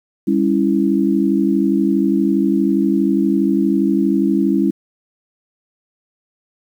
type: chord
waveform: sine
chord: C# diminished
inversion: second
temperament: equal with one note detuned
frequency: 200 / 277.2 / 329.6 Hz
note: G3 / C#4 / E4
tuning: +35 / 0 / 0 cents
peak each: -17 dBFS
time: 0.27-4.71 s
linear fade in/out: 10 ms
effects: 8-bit